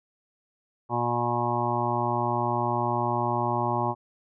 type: harmonic tone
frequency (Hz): 120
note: B2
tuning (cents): -49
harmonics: 1 / 2 / 3 / 5 / 6 / 7 / 8 / 9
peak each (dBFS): -31 / -34 / -32 / -34 / -34 / -29 / -31 / -32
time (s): 0.89-3.95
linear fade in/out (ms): 50
effects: none